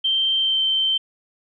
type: tone with pitch glide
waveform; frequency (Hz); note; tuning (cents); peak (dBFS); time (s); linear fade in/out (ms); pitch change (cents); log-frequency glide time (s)
sine; 3136 to 3111; G7 to G7; 0 to -14; -17; 0.04-0.98; 10; -14; 0.38-0.6
effects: none